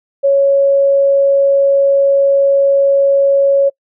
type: tone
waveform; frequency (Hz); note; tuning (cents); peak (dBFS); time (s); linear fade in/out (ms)
sine; 554.4; C#5; 0; -7; 0.23-3.7; 20
effects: noise-tail reverb RT60 0.1 s tail -26 dB re dry